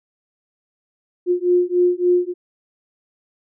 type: beating tone pair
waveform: sine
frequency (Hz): 354.6 / 358.1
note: F4 / F4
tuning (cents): +26 / +43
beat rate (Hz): 3.5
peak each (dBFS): -17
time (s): 1.26-2.34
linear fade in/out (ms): 50
effects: none

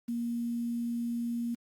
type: tone with quantisation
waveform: sine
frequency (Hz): 235.7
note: A#3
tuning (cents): +19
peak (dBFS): -30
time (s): 0.08-1.55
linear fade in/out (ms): 10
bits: 9
effects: Opus 48 kbps

